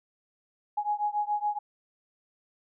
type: beating tone pair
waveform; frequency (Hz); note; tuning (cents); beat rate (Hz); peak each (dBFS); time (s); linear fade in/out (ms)
sine; 830.6 / 837.7; G#5 / G#5; 0 / +15; 7.1; -29 / -30; 0.77-1.59; 10
effects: none